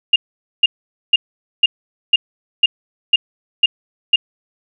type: tone bursts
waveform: sine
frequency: 2820 Hz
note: F7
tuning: 16 cents sharp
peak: -6 dBFS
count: 9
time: 0.13-4.16 s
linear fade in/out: 5 ms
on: 30 ms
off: 470 ms
effects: none

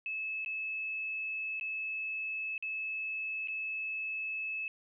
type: tone with dropouts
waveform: sine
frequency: 2600 Hz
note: E7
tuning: 24 cents flat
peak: -34 dBFS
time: 0.06-4.68 s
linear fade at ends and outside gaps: 1 ms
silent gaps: 0.448-0.46 / 1.598-1.61 / 2.579-2.625 / 3.474-3.483 s
effects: none

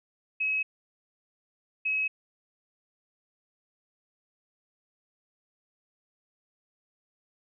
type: tone pair in turn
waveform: sine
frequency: 2560 / 2560 Hz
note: D#7 / D#7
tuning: +49 / +49 cents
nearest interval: unison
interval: 0 cents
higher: neither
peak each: -25 dBFS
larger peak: neither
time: 0.4-0.63 / 1.85-2.08 s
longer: neither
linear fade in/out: 10 ms
effects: none

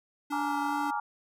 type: tone with vibrato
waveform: square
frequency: 290 Hz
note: D4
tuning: 22 cents flat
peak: -34 dBFS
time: 0.3-0.91 s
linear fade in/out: 10 ms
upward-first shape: sine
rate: 2.5 Hz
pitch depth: 12 cents each way
type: chord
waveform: sine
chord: Bb dominant seventh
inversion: third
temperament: just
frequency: 839.1 / 932.3 / 1165.4 / 1398.5 Hz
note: Ab5 / Bb5 / D6 / F6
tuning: +18 / 0 / -14 / +2 cents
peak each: -32 / -34 / -37 / -37 dBFS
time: 0.32-1 s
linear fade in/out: 5 ms
effects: none

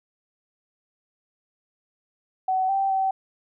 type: tone with pitch steps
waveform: sine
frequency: 753 / 780 / 768 Hz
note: F#5 / G5 / G5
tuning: +30 / -9 / -36 cents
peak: -20 dBFS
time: 2.48-3.11 s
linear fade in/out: 5 ms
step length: 210 ms
effects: none

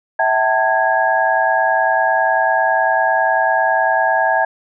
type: tone cluster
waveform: sine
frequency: 653 / 763 / 891 / 1651 Hz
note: E5 / G5 / A5 / G#6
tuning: -17 / -47 / +22 / -11 cents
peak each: -18 dBFS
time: 0.19-4.45 s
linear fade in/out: 5 ms
effects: none

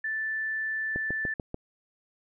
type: tone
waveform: sine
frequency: 1760 Hz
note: A6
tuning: in tune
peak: -28 dBFS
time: 0.04-1.34 s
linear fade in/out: 5 ms
type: click train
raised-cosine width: 2 ms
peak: -20 dBFS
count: 5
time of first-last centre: 0.96-1.544 s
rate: 6.85 Hz
effects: none

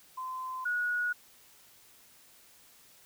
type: tone pair in turn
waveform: sine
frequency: 1030 / 1456.6 Hz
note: C6 / F#6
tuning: -28 / -28 cents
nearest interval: tritone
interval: 600 cents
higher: second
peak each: -35 / -28 dBFS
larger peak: second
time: 0.17-0.65 / 0.65-1.13 s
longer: neither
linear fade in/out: 10 ms
effects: white hiss -59 dBFS RMS until 3.05 s

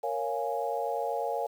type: chord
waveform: sine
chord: Bb minor seventh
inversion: none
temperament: equal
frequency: 466.2 / 554.4 / 698.5 / 830.6 Hz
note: Bb4 / Db5 / F5 / Ab5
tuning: 0 / 0 / 0 / 0 cents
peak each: -34 dBFS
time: 0.03-1.47 s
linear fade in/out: 10 ms
effects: 9-bit

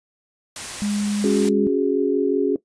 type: noise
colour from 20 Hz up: white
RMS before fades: -31 dBFS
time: 0.56-1.49 s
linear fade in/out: 2 ms
type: tone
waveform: sine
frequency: 205.9 Hz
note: G#3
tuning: 15 cents flat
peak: -20 dBFS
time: 0.82-1.67 s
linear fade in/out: 0 ms
type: chord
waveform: sine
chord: C# suspended fourth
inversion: none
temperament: equal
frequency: 277.2 / 370 / 415.3 Hz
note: C#4 / F#4 / G#4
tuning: 0 / 0 / 0 cents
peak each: -21 dBFS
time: 1.24-2.56 s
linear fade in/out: 2 ms
effects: noise-tail reverb RT60 0.1 s tail -17 dB re dry + resampled to 22050 Hz

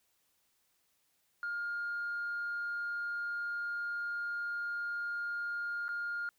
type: tone with dropouts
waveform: sine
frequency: 1413 Hz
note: F6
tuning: 20 cents sharp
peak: -33 dBFS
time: 1.43-6.29 s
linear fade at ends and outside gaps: 1 ms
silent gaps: 5.882-5.89 s
effects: tanh soft clip ceiling -31 dBFS + white hiss -75 dBFS RMS until 6.38 s

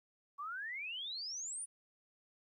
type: exponential sweep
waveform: sine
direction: up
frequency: 1108.7 to 9830 Hz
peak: -40 dBFS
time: 0.38-1.66 s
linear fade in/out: 20 ms
effects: 13-bit

